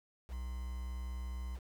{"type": "tone with quantisation", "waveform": "triangle", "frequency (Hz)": 62.2, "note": "B1", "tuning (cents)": 13, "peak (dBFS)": -36, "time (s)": [0.28, 1.6], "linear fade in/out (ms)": 50, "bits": 9, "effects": []}